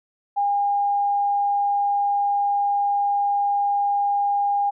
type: tone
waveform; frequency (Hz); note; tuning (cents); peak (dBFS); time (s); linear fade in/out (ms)
sine; 810; G#5; -43; -18; 0.36-4.71; 20
effects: none